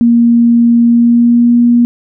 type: tone with pitch glide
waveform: sine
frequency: 235.2 to 238.9 Hz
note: A#3 to A#3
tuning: +16 to +43 cents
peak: -4 dBFS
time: 0.01-1.85 s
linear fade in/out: 0 ms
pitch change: +27 cents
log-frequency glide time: 0.86-1.56 s
effects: none